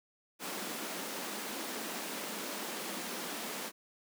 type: high-pass noise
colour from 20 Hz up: pink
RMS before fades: -40 dBFS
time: 0.39-3.72 s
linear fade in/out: 50 ms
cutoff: 190 Hz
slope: 48 dB/octave
effects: none